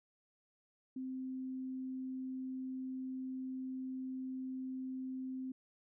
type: tone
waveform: sine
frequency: 260 Hz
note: C4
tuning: 11 cents flat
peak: -39 dBFS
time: 0.96-5.52 s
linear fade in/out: 5 ms
effects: none